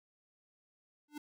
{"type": "tone with exponential growth", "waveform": "square", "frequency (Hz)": 296.5, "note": "D4", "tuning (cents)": 17, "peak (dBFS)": -39, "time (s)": [1.08, 1.18], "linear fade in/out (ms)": 5, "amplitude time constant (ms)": 20, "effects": []}